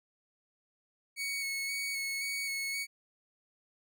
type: tone with vibrato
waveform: sawtooth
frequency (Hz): 2217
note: C#7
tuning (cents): 0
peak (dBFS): -30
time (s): 1.16-2.87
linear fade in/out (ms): 50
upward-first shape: square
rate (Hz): 1.9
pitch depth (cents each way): 16
effects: none